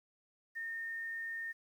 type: tone with quantisation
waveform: sine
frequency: 1827 Hz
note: A#6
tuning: 35 cents flat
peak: -38 dBFS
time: 0.55-1.53 s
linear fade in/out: 20 ms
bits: 11
effects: none